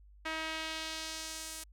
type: tone with band-pass filter sweep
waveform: sawtooth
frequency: 318.4 Hz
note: D#4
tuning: 40 cents sharp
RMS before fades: -40 dBFS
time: 0.25-1.64 s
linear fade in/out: 10 ms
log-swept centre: 2000 to 9400 Hz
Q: 1.1
effects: added 50 Hz sine -55 dBFS peak until 1.72 s